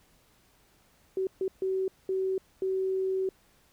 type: tone bursts at uneven times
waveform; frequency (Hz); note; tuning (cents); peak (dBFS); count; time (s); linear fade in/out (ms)
sine; 379.5; F#4; +44; -26; 5; 1.17-1.27 / 1.41-1.48 / 1.62-1.88 / 2.09-2.38 / 2.62-3.29; 2
effects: pink hiss -64 dBFS RMS until 3.72 s